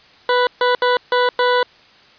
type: tone bursts at uneven times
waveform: 20% pulse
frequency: 493.9 Hz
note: B4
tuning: in tune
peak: -8 dBFS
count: 5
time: 0.29-0.47 / 0.61-0.75 / 0.82-0.97 / 1.12-1.29 / 1.39-1.63 s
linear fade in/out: 2 ms
effects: white hiss -48 dBFS RMS until 2.18 s + resampled to 11025 Hz